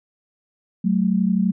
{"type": "tone pair together", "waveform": "sine", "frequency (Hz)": [187.23, 219.2], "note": ["F#3", "A3"], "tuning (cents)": [21, -6], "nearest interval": "minor third", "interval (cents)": 273, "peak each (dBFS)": [-18, -20], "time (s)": [0.84, 1.52], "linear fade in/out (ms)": 10, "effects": []}